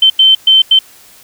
sine tone bursts at uneven times, 3093 Hz, G7, 24 cents flat, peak -3 dBFS, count 4, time 0.02-0.1 / 0.19-0.35 / 0.47-0.62 / 0.71-0.79 s, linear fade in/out 5 ms, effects white hiss -41 dBFS RMS until 1.23 s

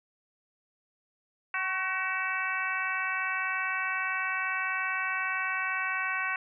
harmonic tone with a mistuned harmonic, 378.4 Hz, F#4, 39 cents sharp, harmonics 2 / 3 / 4 / 5 / 6 / 7, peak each -41 / -35 / -33 / -35 / -36 / -36 dBFS, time 1.54-6.36 s, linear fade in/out 2 ms, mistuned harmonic 3, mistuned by -37 cents, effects none

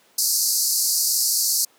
pink band-pass noise, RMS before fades -21 dBFS, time 0.18-1.65 s, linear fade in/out 5 ms, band 4400 to 15000 Hz, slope 96 dB/octave, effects pink hiss -57 dBFS RMS until 1.78 s + high-pass 300 Hz 12 dB/octave

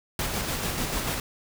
pink noise with tremolo, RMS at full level -28 dBFS, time 0.19-1.2 s, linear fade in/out 2 ms, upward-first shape square, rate 6.8 Hz, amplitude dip 30%, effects none

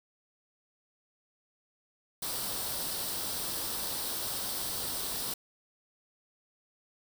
white noise with comb filter, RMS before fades -35 dBFS, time 2.22-5.34 s, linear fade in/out 5 ms, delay 0.22 ms, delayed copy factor +0.55, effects none

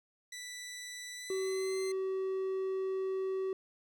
15% pulse tone with pitch glide, 1975.5 to 2068 Hz, B6 to C7, 0 to -21 cents, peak -36 dBFS, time 0.32-1.92 s, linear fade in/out 5 ms, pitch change +79 cents, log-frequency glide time 1.14-1.8 s
triangle tone, 380.8 Hz, F#4, 50 cents sharp, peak -30 dBFS, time 1.3-3.53 s, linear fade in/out 2 ms
effects none

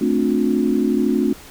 sine chord, D minor seventh, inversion second, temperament equal with one note detuned, 220 / 261.6 / 293.7 / 358.2 Hz, A3 / C4 / D4 / F4, 0 / 0 / 0 / +44 cents, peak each -20 / -20 / -21 / -22 dBFS, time 0.01-1.33 s, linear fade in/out 5 ms, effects pink hiss -41 dBFS RMS until 1.5 s

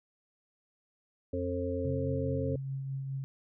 harmonic tone, 89 Hz, F2, 33 cents sharp, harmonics 1 / 3 / 5 / 6, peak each -36 / -36 / -36 / -36 dBFS, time 1.33-2.56 s, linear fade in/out 5 ms
sine tone with tremolo, 135.4 Hz, C#3, 40 cents flat, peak -32 dBFS, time 1.85-3.24 s, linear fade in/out 0 ms, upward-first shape triangle, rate 4.8 Hz, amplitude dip 35%
effects none

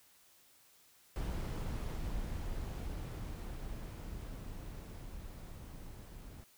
brown noise with level ramp, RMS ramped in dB -37 to -50 dBFS, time 1.16-6.44 s, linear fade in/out 0 ms, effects white hiss -65 dBFS RMS until 6.57 s

